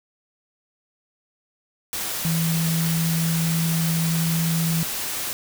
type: tone in noise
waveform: sine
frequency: 164.3 Hz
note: E3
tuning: 5 cents flat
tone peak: -20 dBFS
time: 2.25-4.83 s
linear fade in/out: 0 ms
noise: white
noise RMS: -28 dBFS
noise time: 1.93-5.33 s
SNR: +5 dB
effects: none